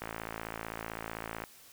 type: click train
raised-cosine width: 0.5 ms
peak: -22 dBFS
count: 80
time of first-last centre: 0.02-1.438 s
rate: 55.7 Hz
effects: white hiss -56 dBFS RMS until 1.72 s